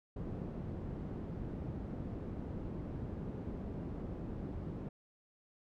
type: low-pass noise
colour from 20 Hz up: white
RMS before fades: -42 dBFS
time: 0.16-4.89 s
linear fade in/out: 5 ms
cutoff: 240 Hz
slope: 12 dB/octave
effects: none